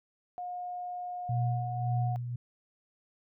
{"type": "tone with pitch glide", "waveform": "sine", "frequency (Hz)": [717, 728.3], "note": ["F5", "F#5"], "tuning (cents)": [45, -28], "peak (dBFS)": -35, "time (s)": [0.38, 2.16], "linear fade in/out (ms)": 0, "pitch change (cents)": 27, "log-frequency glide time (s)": [1.31, 1.78]}
{"type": "tone with tremolo", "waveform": "sine", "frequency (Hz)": 121.4, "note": "B2", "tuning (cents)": -29, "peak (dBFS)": -26, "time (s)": [1.29, 2.36], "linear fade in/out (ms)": 5, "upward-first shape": "sine", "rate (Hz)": 1.8, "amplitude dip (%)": 60}
{"effects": []}